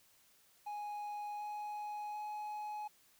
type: tone with pitch steps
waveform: triangle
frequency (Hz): 830.6 / 836.4 / 842.2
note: G#5 / G#5 / G#5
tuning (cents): 0 / +12 / +24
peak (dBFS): -38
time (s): 0.66-2.88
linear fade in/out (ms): 10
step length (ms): 740
effects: white hiss -68 dBFS RMS until 3.19 s